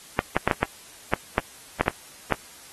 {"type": "clicks", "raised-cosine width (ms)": 0.5, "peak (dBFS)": -4, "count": 10, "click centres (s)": [0.191, 0.366, 0.476, 0.512, 0.63, 1.136, 1.381, 1.81, 1.881, 2.323], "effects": ["white hiss -47 dBFS RMS until 2.72 s", "AAC 32 kbps"]}